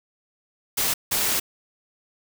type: noise bursts at uneven times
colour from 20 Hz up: white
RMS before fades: -23 dBFS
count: 2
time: 0.77-0.94 / 1.11-1.4 s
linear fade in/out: 10 ms
effects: none